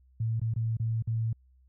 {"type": "tone with dropouts", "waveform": "sine", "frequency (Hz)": 113, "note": "A2", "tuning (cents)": 47, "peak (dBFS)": -26, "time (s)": [0.2, 1.33], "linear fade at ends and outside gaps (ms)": 5, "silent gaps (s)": [[0.398, 0.415], [0.539, 0.561], [0.77, 0.798], [1.024, 1.073]], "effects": ["added 64 Hz sine -58 dBFS peak until 1.68 s"]}